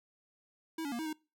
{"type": "tone with pitch steps", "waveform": "square", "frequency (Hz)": [323.4, 283.9, 236.2, 318, 310], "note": ["E4", "C#4", "A#3", "D#4", "D#4"], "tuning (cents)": [-33, 41, 23, 38, -6], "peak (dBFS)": -36, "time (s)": [0.78, 1.13], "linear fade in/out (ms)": 5, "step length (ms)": 70, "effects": ["noise-tail reverb RT60 0.3 s tail -24 dB re dry"]}